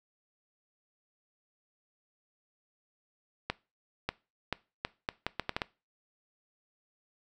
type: accelerating click train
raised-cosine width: 0.3 ms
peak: -14 dBFS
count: 10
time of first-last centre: 3.5-5.618 s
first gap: 590 ms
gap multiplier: 0.74
effects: noise-tail reverb RT60 0.3 s tail -21 dB re dry